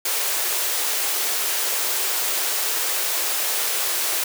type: high-pass noise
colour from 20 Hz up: white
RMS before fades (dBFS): -23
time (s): 0.05-4.24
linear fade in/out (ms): 5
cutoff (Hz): 340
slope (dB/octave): 48
effects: none